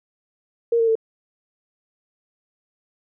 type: tone with pitch steps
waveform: sine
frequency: 466.2 / 456.3 / 446.7 Hz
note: A#4 / A#4 / A4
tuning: 0 / -37 / +26 cents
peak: -15 dBFS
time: 0.72-0.954 s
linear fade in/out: 5 ms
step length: 78 ms
effects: none